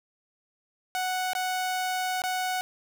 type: tone with dropouts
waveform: sawtooth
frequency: 740 Hz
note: F#5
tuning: in tune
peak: -23 dBFS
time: 0.95-2.61 s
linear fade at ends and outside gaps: 0 ms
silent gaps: 1.333-1.351 / 2.219-2.238 s
effects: none